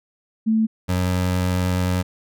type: tone pair in turn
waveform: sine / 25% pulse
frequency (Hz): 220.8 / 91.03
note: A3 / F#2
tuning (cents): +6 / -28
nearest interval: octave + minor third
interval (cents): 1534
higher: first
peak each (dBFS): -15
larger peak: neither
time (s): 0.46-0.67 / 0.88-2.03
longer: second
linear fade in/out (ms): 20
effects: none